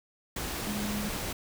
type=tone in noise; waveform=sine; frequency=207.7 Hz; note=G#3; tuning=in tune; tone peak=-32 dBFS; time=0.67-1.09 s; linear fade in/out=5 ms; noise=pink; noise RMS=-35 dBFS; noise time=0.36-1.33 s; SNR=0 dB; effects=none